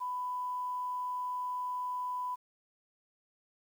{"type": "tone", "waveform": "sine", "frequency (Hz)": 996, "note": "B5", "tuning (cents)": 14, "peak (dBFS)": -33, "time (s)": [0, 2.36], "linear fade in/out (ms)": 20, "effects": ["10-bit"]}